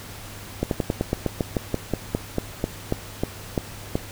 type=slowing click train; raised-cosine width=2 ms; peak=-8 dBFS; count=18; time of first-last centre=0.63-3.955 s; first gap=82 ms; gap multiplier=1.1; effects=added 101 Hz sine -42 dBFS peak until 4.11 s + pink hiss -40 dBFS RMS until 4.11 s